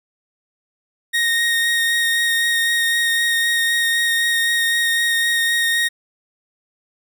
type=tone with vibrato; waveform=30% pulse; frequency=1861 Hz; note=A#6; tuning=3 cents flat; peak=-13 dBFS; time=1.13-5.89 s; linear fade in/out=20 ms; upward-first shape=sine; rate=3.9 Hz; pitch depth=12 cents each way; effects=none